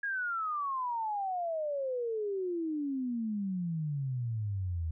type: exponential sweep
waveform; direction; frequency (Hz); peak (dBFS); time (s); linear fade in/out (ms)
sine; down; 1661.2 to 78.8; -31; 0.03-4.91; 5
effects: none